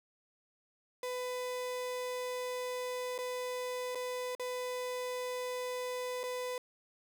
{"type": "tone with dropouts", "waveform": "35% pulse", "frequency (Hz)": 500, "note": "B4", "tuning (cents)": 21, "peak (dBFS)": -34, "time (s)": [1.03, 6.58], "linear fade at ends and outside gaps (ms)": 2, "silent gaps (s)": [[3.18, 3.187], [3.949, 3.954], [4.351, 4.396], [6.233, 6.237]], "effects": []}